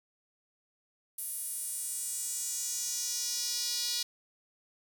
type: tone with high-pass filter sweep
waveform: sawtooth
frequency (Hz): 482.4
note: B4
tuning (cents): -41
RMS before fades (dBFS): -35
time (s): 1.18-4.03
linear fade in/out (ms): 5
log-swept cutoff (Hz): 11000 to 4400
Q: 2.9
effects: none